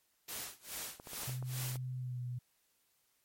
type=noise with tremolo; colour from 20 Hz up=white; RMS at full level=-41 dBFS; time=0.28-1.77 s; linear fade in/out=5 ms; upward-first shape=sine; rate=2.4 Hz; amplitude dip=95%
type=clicks; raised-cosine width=1 ms; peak=-34 dBFS; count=7; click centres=0.999 / 1.072 / 1.133 / 1.234 / 1.295 / 1.426 / 1.757 s
type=tone with pitch glide; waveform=sine; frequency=127.4 to 123.42 Hz; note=C3 to B2; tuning=-46 to -1 cents; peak=-37 dBFS; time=1.27-2.39 s; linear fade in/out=10 ms; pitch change=-55 cents; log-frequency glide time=1.97-2.2 s
effects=white hiss -75 dBFS RMS until 3.24 s + MP3 64 kbps